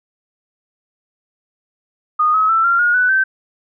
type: tone with pitch steps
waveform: sine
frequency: 1232 / 1279.9 / 1329.6 / 1381.3 / 1435 / 1490.7 / 1548.6 Hz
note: D#6 / D#6 / E6 / F6 / F6 / F#6 / G6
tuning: -17 / +49 / +15 / -19 / +47 / +12 / -22 cents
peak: -11 dBFS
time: 2.19-3.24 s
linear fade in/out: 10 ms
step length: 150 ms
effects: none